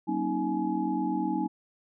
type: tone cluster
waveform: sine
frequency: 187.8 / 237.5 / 275.5 / 315.1 / 843 Hz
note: F#3 / A#3 / C#4 / D#4 / G#5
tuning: +26 / +33 / -11 / +22 / +26 cents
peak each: -34 / -34 / -33 / -30 / -33 dBFS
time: 0.07-1.48 s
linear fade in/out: 20 ms
effects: none